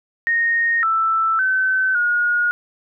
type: tone with pitch steps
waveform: sine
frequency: 1856 / 1325 / 1528 / 1439 Hz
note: A#6 / E6 / G6 / F#6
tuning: -8 / +9 / -45 / -49 cents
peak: -15 dBFS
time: 0.27-2.51 s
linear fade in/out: 0 ms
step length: 560 ms
effects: none